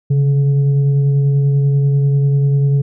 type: tone with frequency modulation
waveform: sine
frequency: 138.9 Hz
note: C#3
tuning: 4 cents sharp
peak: -10 dBFS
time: 0.1-2.82 s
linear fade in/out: 10 ms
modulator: 288 Hz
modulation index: 0.28
effects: none